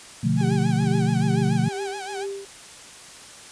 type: chord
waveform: sine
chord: B half-diminished seventh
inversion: none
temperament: equal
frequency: 123.47 / 146.83 / 174.61 / 220 Hz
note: B2 / D3 / F3 / A3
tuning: 0 / 0 / 0 / 0 cents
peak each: -24 dBFS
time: 0.23-1.69 s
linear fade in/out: 10 ms
type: tone with vibrato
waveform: sawtooth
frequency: 790 Hz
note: G5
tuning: 13 cents sharp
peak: -28 dBFS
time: 0.36-2.27 s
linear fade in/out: 50 ms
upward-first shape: sine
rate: 7 Hz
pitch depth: 110 cents each way
type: tone with tremolo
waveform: sine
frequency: 395 Hz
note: G4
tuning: 13 cents sharp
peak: -26 dBFS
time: 0.41-2.45 s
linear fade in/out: 0 ms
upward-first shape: triangle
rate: 2.3 Hz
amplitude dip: 90%
effects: white hiss -43 dBFS RMS until 3.51 s + resampled to 22050 Hz